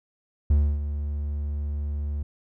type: tone with ADSR envelope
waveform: triangle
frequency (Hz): 73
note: D2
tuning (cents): -10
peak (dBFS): -13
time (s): 0.5-2.23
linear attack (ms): 6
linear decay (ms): 280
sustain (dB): -11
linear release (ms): 6
effects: none